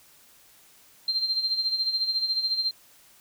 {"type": "tone with tremolo", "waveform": "sine", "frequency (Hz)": 4159, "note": "C8", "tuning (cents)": -11, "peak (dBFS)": -21, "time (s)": [1.08, 2.71], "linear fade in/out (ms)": 2, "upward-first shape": "sine", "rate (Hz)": 14, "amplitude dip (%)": 65, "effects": ["white hiss -56 dBFS RMS until 3.2 s"]}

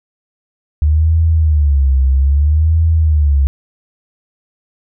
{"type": "tone with vibrato", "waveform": "sine", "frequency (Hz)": 73.42, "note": "D2", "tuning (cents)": 0, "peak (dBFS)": -8, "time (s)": [0.82, 3.47], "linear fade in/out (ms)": 0, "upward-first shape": "sine", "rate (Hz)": 0.62, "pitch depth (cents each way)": 180, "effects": []}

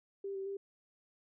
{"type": "tone with pitch steps", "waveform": "sine", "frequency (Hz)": [394.9, 387.1, 395.4], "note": ["G4", "G4", "G4"], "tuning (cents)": [13, -22, 15], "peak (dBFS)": -37, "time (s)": [0.24, 0.57], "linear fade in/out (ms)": 5, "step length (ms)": 110, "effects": []}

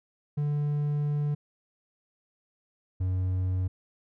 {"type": "tone pair in turn", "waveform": "triangle", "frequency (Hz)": [146.83, 92.5], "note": ["D3", "F#2"], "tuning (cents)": [0, 0], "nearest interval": "minor sixth", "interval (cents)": 800, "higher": "first", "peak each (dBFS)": -23, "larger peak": "neither", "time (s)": [[0.37, 1.35], [3, 3.68]], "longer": "first", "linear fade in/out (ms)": 10, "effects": []}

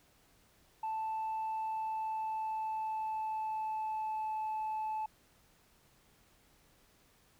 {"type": "tone with pitch glide", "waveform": "sine", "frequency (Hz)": [880, 868.4], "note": ["A5", "A5"], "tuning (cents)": [0, -23], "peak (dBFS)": -32, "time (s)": [0.83, 5.06], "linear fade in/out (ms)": 5, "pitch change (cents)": -23, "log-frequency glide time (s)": [1.5, 4.37], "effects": ["tanh soft clip ceiling -32 dBFS", "pink hiss -67 dBFS RMS until 7.39 s"]}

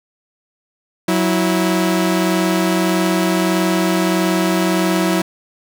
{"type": "tone pair together", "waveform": "sawtooth", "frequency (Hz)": [184.3, 327], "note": ["F#3", "E4"], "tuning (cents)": [-7, -14], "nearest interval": "minor seventh", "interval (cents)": 993, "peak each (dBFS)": -13, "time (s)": [1.08, 5.22], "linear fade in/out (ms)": 5, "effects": []}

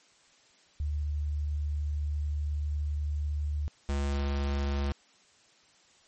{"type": "tone pair in turn", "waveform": ["sine", "square"], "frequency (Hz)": [74, 70.24], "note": ["D2", "C#2"], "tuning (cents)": [14, 23], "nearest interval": "minor second", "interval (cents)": 91, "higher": "first", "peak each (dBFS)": -28, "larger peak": "neither", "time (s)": [[0.8, 3.68], [3.89, 4.92]], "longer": "first", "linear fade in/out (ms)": 0, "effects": ["white hiss -62 dBFS RMS until 6.07 s", "MP3 32 kbps"]}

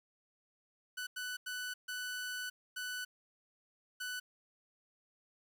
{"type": "tone bursts at uneven times", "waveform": "sawtooth", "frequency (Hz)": 1492, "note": "F#6", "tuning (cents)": 14, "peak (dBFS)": -35, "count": 6, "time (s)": [[0.97, 1.07], [1.16, 1.37], [1.46, 1.74], [1.88, 2.5], [2.76, 3.05], [4, 4.2]], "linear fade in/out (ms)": 10, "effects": ["11-bit"]}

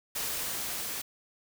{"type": "noise with level ramp", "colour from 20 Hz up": "white", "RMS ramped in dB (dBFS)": [-33, -36], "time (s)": [0.15, 1.02], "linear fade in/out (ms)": 10, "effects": []}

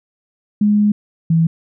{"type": "tone pair in turn", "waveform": "sine", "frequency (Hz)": [208.2, 163.96], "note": ["G#3", "E3"], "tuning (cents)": [5, -9], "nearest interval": "major third", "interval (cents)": 414, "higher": "first", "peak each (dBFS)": -10, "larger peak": "neither", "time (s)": [[0.61, 0.92], [1.3, 1.47]], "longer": "first", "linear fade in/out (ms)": 5, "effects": []}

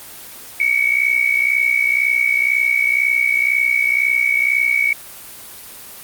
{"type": "tone pair together", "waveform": "sine", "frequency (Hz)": [2217, 2279], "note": ["C#7", "C#7"], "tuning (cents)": [0, 47], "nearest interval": "unison", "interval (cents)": 47, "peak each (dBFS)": -16, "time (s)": [0.6, 4.93], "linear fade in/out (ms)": 2, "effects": ["white hiss -36 dBFS RMS until 6.03 s", "Opus 24 kbps"]}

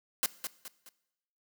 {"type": "noise with echo", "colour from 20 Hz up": "white", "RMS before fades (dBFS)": -28, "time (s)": [0.23, 0.26], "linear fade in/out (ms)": 0, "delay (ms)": 210, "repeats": 3, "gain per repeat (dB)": -8, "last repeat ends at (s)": 0.89, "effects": ["noise-tail reverb RT60 0.9 s tail -19 dB re dry", "high-pass 150 Hz 12 dB/octave"]}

